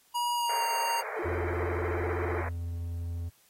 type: tone with pitch glide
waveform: square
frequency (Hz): 960 to 928.4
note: B5 to A#5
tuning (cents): -49 to -7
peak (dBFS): -28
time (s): 0.14-1.02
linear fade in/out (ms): 20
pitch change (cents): -58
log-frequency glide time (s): 0.34-0.64
type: band-pass noise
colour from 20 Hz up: pink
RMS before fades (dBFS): -38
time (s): 0.49-2.49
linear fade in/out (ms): 5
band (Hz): 430 to 2300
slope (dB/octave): 96
type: tone with vibrato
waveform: triangle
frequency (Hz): 392.1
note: G4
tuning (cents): 0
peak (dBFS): -30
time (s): 1.16-2.42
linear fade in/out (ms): 10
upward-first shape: square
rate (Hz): 16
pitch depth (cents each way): 200
type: tone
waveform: triangle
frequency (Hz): 85.1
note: F2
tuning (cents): -44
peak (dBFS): -30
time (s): 1.24-3.3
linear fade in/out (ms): 20
effects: white hiss -64 dBFS RMS until 3.49 s + AAC 48 kbps